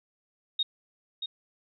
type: tone with echo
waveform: sine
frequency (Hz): 3729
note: A#7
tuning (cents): 0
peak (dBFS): -24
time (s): 0.59-0.63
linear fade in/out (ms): 5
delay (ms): 630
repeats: 1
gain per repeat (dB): -7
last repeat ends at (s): 1.26
effects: none